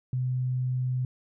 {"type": "tone", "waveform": "sine", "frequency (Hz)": 127.2, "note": "C3", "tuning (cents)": -48, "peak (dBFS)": -25, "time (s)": [0.13, 1.05], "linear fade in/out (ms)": 2, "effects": []}